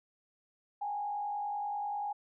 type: tone with frequency modulation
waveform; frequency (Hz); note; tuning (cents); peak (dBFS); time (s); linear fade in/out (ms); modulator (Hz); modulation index
sine; 822; G#5; -18; -33; 0.81-2.13; 10; 50.4; 0.53
effects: none